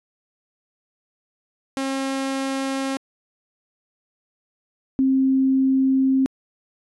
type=tone pair in turn; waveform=sawtooth / sine; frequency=269.4 / 265.5 Hz; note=C#4 / C4; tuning=-49 / +25 cents; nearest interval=unison; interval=26 cents; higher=first; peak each=-19 / -15 dBFS; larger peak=second; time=1.77-2.97 / 4.99-6.26 s; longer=second; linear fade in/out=0 ms; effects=resampled to 24000 Hz